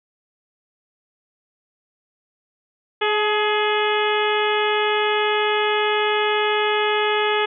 harmonic tone with a mistuned harmonic, 420.9 Hz, G#4, 23 cents sharp, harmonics 1 / 2 / 3 / 4 / 5 / 6 / 7 / 8, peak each -21 / -24 / -26 / -27 / -28 / -29 / -29 / -30 dBFS, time 3.01-7.46 s, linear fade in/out 10 ms, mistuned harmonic 2, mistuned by +28 cents, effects none

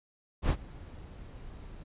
brown noise with ADSR envelope, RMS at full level -23 dBFS, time 0.42-1.84 s, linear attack 77 ms, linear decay 62 ms, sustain -23 dB, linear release 20 ms, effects resampled to 8000 Hz

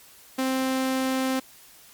sawtooth tone, 262.1 Hz, C4, 3 cents sharp, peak -19 dBFS, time 0.38-1.4 s, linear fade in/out 10 ms, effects white hiss -51 dBFS RMS until 1.93 s + MP3 96 kbps

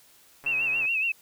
click train, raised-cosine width 0.5 ms, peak -30 dBFS, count 59, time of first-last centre 0.44-0.854 s, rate 140 Hz
sine tone with vibrato, 2637 Hz, E7, in tune, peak -23 dBFS, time 0.46-1.12 s, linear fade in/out 5 ms, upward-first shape sine, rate 7.1 Hz, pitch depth 81 cents each way
effects white hiss -57 dBFS RMS until 1.21 s

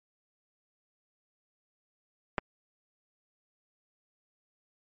clicks, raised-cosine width 0.5 ms, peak -12 / -19 dBFS, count 2, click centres 2.382 / 2.387 s, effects MP3 32 kbps

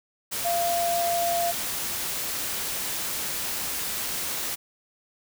sine tone in noise, 689 Hz, F5, 24 cents flat, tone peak -23 dBFS, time 0.44-1.52 s, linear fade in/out 20 ms, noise white, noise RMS -30 dBFS, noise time 0.31-4.56 s, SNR +4 dB, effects none

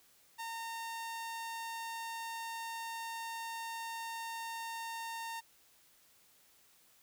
sawtooth tone, 915 Hz, A#5, 32 cents flat, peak -36 dBFS, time 0.38-5.41 s, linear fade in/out 20 ms, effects white hiss -66 dBFS RMS until 7.02 s

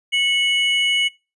triangle tone pair together, 2203 / 2942 Hz, C#7 / F#7, -11 / -11 cents, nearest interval perfect fourth, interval 500 cents, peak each -17 dBFS, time 0.12-1.09 s, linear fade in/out 20 ms, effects noise-tail reverb RT60 0.3 s tail -24 dB re dry + resampled to 24000 Hz

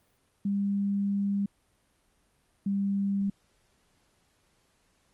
sine tone pair in turn, 200 / 198.39 Hz, G3 / G3, +35 / +21 cents, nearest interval unison, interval 14 cents, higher first, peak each -25 dBFS, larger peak neither, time 0.45-1.46 / 2.66-3.3 s, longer first, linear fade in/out 5 ms, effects pink hiss -69 dBFS RMS until 5.13 s + Opus 32 kbps

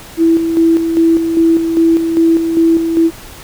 sine tone with tremolo, 329.6 Hz, E4, in tune, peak -6 dBFS, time 0.17-3.11 s, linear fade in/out 50 ms, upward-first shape square, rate 2.5 Hz, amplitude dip 50%, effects pink hiss -34 dBFS RMS until 3.43 s

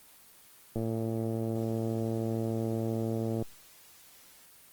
click train, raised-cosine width 2 ms, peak -20 dBFS, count 302, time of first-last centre 0.76-3.424 s, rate 113 Hz, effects white hiss -56 dBFS RMS until 4.72 s + Opus 24 kbps

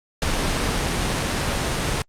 pink noise, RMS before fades -22 dBFS, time 0.22-2.02 s, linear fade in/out 2 ms, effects low-pass 8000 Hz 12 dB/octave + Opus 48 kbps

